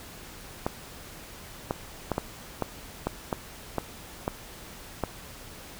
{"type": "clicks", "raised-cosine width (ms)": 1, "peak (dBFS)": -12, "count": 10, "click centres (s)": [0.665, 1.709, 2.117, 2.181, 2.623, 3.07, 3.328, 3.783, 4.279, 5.037], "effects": ["pink hiss -45 dBFS RMS until 5.79 s"]}